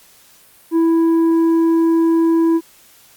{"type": "tone with tanh clipping", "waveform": "sine", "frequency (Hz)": 329.6, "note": "E4", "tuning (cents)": 0, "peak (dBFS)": -12, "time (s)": [0.71, 2.61], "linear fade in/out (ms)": 50, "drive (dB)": 5, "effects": ["white hiss -48 dBFS RMS until 3.16 s", "Opus 48 kbps"]}